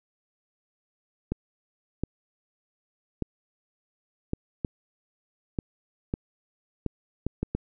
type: clicks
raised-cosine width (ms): 3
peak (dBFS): -14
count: 11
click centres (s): 1.32 / 2.036 / 3.223 / 4.334 / 4.648 / 5.588 / 6.139 / 6.863 / 7.266 / 7.43 / 7.55
effects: none